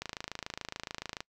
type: click train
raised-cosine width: 0.2 ms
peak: -19 dBFS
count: 33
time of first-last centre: 0.02-1.205 s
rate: 27 Hz
effects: noise-tail reverb RT60 0.1 s tail -25 dB re dry

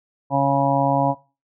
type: harmonic tone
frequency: 138.59 Hz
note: C#3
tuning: in tune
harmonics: 1 / 2 / 4 / 5 / 6 / 7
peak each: -23 / -23 / -23 / -23 / -23 / -23 dBFS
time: 0.3-1.15 s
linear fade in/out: 50 ms
effects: noise-tail reverb RT60 0.3 s tail -18 dB re dry

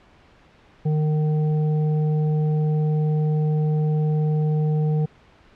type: harmonic tone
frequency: 153.2 Hz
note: D#3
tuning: 27 cents flat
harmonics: 1 / 3 / 5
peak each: -18 / -30 / -38 dBFS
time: 0.85-5.06 s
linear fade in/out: 10 ms
effects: pink hiss -53 dBFS RMS until 5.55 s + low-pass 3000 Hz 12 dB/octave

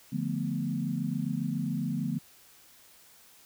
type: chord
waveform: sine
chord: B half-diminished seventh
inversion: first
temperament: equal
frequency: 146.83 / 174.61 / 220 / 246.9 Hz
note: D3 / F3 / A3 / B3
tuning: 0 / 0 / 0 / 0 cents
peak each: -34 dBFS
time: 0.12-2.19 s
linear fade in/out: 10 ms
effects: white hiss -57 dBFS RMS until 3.45 s

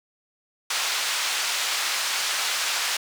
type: band-pass noise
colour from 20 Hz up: white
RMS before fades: -26 dBFS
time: 0.7-2.97 s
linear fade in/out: 5 ms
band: 900 to 5500 Hz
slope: 12 dB/octave
effects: none

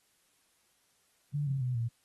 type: tone with pitch steps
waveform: sine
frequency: 146 / 135.44 / 125.64 / 116.55 Hz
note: D3 / C#3 / B2 / A#2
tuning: -10 / -40 / +30 / 0 cents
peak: -29 dBFS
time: 1.33-1.89 s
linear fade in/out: 20 ms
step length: 140 ms
effects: white hiss -71 dBFS RMS until 2.04 s + AAC 32 kbps

